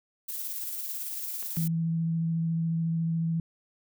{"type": "noise with tremolo", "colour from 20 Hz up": "violet", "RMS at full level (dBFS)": -34, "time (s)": [0.28, 1.68], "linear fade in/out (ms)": 10, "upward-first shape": "square", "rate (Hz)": 18, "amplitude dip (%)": 25}
{"type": "clicks", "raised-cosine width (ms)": 0.3, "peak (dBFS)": -29, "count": 2, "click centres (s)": [1.427, 1.568]}
{"type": "tone with vibrato", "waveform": "sine", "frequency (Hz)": 164.6, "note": "E3", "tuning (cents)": -2, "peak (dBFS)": -25, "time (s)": [1.57, 3.4], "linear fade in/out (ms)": 2, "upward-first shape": "triangle", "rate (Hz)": 14, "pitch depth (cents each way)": 14}
{"effects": []}